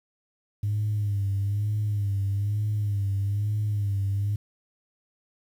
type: tone with vibrato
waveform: sine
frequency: 102.2 Hz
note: G#2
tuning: 27 cents flat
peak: -22 dBFS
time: 0.63-4.36 s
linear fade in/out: 5 ms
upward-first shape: sine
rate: 1.1 Hz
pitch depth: 62 cents each way
effects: tanh soft clip ceiling -20 dBFS + 9-bit